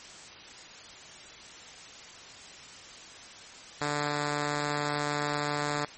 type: tone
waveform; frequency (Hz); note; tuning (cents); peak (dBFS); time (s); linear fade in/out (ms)
5% pulse; 146.83; D3; 0; -17; 3.81-5.85; 2
effects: white hiss -47 dBFS RMS until 5.97 s + MP3 32 kbps